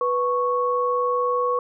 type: tone pair together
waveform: sine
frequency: 492.7 / 1106 Hz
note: B4 / C#6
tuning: -4 / -4 cents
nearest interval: octave + major second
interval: 1400 cents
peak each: -22 dBFS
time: 0.01-1.59 s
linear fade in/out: 2 ms
effects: none